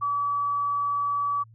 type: tone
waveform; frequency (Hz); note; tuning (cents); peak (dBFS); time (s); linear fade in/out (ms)
sine; 1146; D6; -43; -23; 0.01-1.44; 20
effects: added 112 Hz sine -49 dBFS peak until 1.54 s